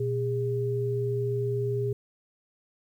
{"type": "tone pair together", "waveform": "sine", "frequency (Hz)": [121.1, 407.3], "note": ["B2", "G#4"], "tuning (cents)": [-34, -34], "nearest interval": "octave + major sixth", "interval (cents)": 2100, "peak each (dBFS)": -28, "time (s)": [0, 1.93], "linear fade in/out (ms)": 5, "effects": ["10-bit"]}